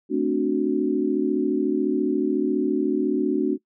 sine chord, D dominant seventh, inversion second, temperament equal with one note detuned, 220 / 261.6 / 295.9 / 370 Hz, A3 / C4 / D4 / F#4, 0 / 0 / +13 / 0 cents, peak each -28 / -26 / -23 / -24 dBFS, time 0.09-3.58 s, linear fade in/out 50 ms, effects noise-tail reverb RT60 0.1 s tail -21 dB re dry

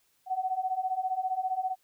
sine beating tone pair, 740 / 755 Hz, F#5 / F#5, 0 / +35 cents, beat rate 15 Hz, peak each -32 / -30 dBFS, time 0.26-1.76 s, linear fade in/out 50 ms, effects white hiss -70 dBFS RMS until 1.83 s

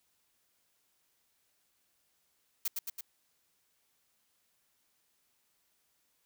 blue noise with echo, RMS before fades -32 dBFS, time 2.65-2.68 s, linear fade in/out 5 ms, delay 110 ms, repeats 3, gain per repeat -3 dB, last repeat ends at 3.01 s, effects white hiss -75 dBFS RMS until 6.25 s

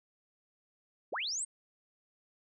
sine linear sweep, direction up, 211.8 to 8640 Hz, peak -33 dBFS, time 1.12-1.45 s, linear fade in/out 10 ms, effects none

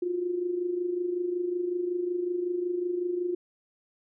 sine tone with amplitude modulation, 354.8 Hz, F4, 27 cents sharp, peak -24 dBFS, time 0.02-3.35 s, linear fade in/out 5 ms, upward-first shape sine, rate 25.4 Hz, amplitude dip 60%, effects none

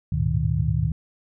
sine tone cluster, 73.1 / 99.9 / 108.4 / 120.7 / 155.9 Hz, D2 / G2 / A2 / B2 / D#3, -7 / +33 / -25 / -39 / +4 cents, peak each -26 / -29 / -27 / -26 / -24 dBFS, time 0.12-0.92 s, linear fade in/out 5 ms, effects none

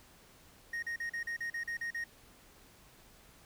triangle tone bursts, 1864.7 Hz, A#6, in tune, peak -33 dBFS, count 10, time 0.73-2.041 s, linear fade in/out 5 ms, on 96 ms, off 39 ms, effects pink hiss -60 dBFS RMS until 3.45 s

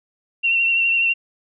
sine tone with vibrato, 2729 Hz, F7, 41 cents flat, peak -15 dBFS, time 0.43-1.14 s, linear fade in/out 20 ms, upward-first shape triangle, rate 12 Hz, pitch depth 33 cents each way, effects none

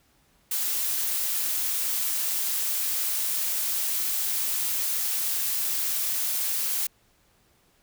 blue noise, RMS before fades -27 dBFS, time 0.51-6.87 s, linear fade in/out 5 ms, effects pink hiss -64 dBFS RMS until 7.82 s

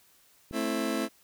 click, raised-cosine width 3 ms, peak -28 dBFS, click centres 0.511 s
30% pulse chord, A minor, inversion none, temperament just, 220 / 264 / 330 Hz, A3 / C4 / E4, 0 / +16 / +2 cents, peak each -30 dBFS, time 0.52-1.09 s, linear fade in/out 50 ms
effects white hiss -62 dBFS RMS until 1.23 s

